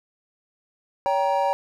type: chord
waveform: triangle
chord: G diminished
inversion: second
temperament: just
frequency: 564.5 / 784 / 940.8 Hz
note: Db5 / G5 / Bb5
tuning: +31 / 0 / +16 cents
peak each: -22 dBFS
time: 1.06-1.53 s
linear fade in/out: 0 ms
effects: none